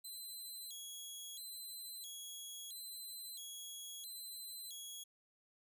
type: tone with vibrato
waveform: 15% pulse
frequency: 3674 Hz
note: A#7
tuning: 26 cents flat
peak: -40 dBFS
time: 0.04-5.04 s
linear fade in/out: 10 ms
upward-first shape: square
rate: 0.75 Hz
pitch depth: 170 cents each way
effects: none